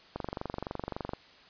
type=click train; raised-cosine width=1 ms; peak=-20 dBFS; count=24; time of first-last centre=0.16-1.135 s; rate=23.6 Hz; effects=white hiss -56 dBFS RMS until 1.49 s + resampled to 11025 Hz